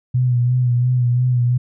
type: tone with vibrato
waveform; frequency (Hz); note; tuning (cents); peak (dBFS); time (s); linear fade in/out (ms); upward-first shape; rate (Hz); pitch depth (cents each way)
sine; 123.8; B2; +5; -13; 0.14-1.58; 10; sine; 2.9; 39
effects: none